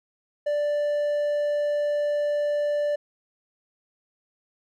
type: tone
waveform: triangle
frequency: 587.3 Hz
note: D5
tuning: in tune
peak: -20 dBFS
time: 0.46-2.96 s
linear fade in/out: 10 ms
effects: none